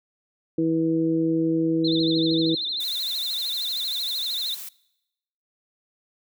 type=harmonic tone; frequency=162.6 Hz; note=E3; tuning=23 cents flat; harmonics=1 / 2 / 3; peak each=-29 / -20 / -29 dBFS; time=0.58-2.55 s; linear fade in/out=5 ms
type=tone with vibrato; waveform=sine; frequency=3852 Hz; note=B7; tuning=44 cents flat; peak=-25 dBFS; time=1.84-4.55 s; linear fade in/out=10 ms; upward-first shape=sine; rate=13 Hz; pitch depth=160 cents each way
type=noise; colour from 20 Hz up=blue; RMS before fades=-37 dBFS; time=2.8-4.69 s; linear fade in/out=5 ms
effects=noise-tail reverb RT60 0.9 s tail -23 dB re dry